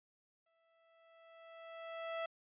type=tone with exponential growth; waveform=sawtooth; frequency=659.3 Hz; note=E5; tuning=in tune; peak=-33 dBFS; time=0.46-2.26 s; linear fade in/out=5 ms; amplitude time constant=390 ms; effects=resampled to 8000 Hz